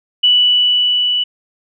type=tone with level ramp; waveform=sine; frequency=2960 Hz; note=F#7; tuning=in tune; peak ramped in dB=-7 to -13 dBFS; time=0.23-1.24 s; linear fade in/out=10 ms; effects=none